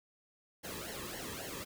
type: noise with flanger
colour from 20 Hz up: pink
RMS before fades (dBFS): -43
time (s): 0.63-1.65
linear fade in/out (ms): 20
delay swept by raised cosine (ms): 0.81 to 1.41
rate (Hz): 3.7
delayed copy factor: -0.8
effects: none